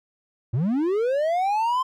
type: linear sweep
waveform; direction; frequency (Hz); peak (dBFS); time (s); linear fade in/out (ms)
triangle; up; 102 to 1048; -18; 0.53-1.83; 10
effects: none